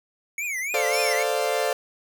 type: tone with vibrato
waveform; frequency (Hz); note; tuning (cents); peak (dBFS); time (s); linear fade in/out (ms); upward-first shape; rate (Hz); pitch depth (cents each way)
square; 2205; C#7; -10; -27; 0.38-1.23; 2; triangle; 3.6; 220
type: chord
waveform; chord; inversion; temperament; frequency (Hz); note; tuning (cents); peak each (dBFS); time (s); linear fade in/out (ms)
40% pulse; D minor seventh; second; equal; 440 / 523.3 / 587.3 / 698.5; A4 / C5 / D5 / F5; 0 / 0 / 0 / 0; -27; 0.74-1.73; 2
type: tone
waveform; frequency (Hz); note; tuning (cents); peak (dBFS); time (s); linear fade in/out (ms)
35% pulse; 5390; E8; +38; -26; 0.93-1.13; 5
effects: none